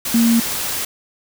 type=tone in noise; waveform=sine; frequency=231.3 Hz; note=A#3; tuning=13 cents flat; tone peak=-11 dBFS; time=0.14-0.4 s; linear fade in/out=5 ms; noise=white; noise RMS=-23 dBFS; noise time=0.05-0.85 s; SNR=+9 dB; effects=none